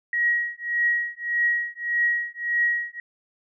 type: tone with tremolo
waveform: sine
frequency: 1900 Hz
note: A#6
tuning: 33 cents sharp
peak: -17 dBFS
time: 0.13-3 s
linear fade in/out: 2 ms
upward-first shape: triangle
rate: 1.7 Hz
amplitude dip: 100%
effects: none